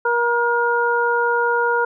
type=harmonic tone; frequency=475 Hz; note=A#4; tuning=33 cents sharp; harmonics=1 / 2 / 3; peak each=-20 / -20 / -20 dBFS; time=0.05-1.85 s; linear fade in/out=5 ms; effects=none